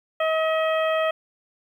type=harmonic tone; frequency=637 Hz; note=D#5; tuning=41 cents sharp; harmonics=1 / 2 / 3 / 4 / 5; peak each=-21 / -27 / -31 / -33 / -35 dBFS; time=0.2-1.11 s; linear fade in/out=5 ms; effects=9-bit